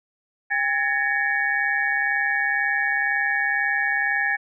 sine tone cluster, 804 / 1683 / 1825 / 2251 Hz, G5 / G#6 / A#6 / C#7, +44 / +23 / -37 / +26 cents, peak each -29 / -23 / -24 / -29 dBFS, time 0.5-4.37 s, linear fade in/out 20 ms, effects none

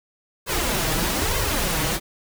pink noise with flanger, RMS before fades -23 dBFS, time 0.46-2 s, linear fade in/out 50 ms, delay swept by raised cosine 1.9 to 6.4 ms, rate 1.1 Hz, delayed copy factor +0.7, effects none

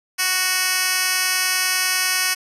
10% pulse tone with high-pass filter, 370 Hz, F#4, in tune, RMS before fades -20 dBFS, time 0.18-2.35 s, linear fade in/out 20 ms, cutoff 2400 Hz, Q 0.58, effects resampled to 32000 Hz

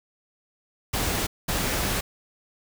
pink noise bursts at uneven times, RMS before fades -26 dBFS, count 2, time 0.93-1.27 / 1.48-2.01 s, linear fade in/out 10 ms, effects none

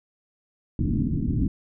white low-pass noise, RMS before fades -24 dBFS, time 0.79-1.48 s, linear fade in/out 2 ms, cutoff 290 Hz, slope 48 dB/octave, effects none

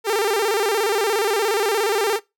sawtooth tone with vibrato, 424.7 Hz, G#4, 39 cents sharp, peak -14 dBFS, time 0.04-2.2 s, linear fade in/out 50 ms, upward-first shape square, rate 17 Hz, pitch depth 110 cents each way, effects noise-tail reverb RT60 0.2 s tail -21 dB re dry

